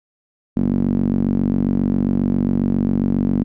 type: tone with band-pass filter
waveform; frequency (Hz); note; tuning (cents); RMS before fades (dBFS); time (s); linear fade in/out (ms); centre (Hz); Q
sawtooth; 47.4; F#1; +43; -18; 0.56-3.44; 10; 230; 4
effects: none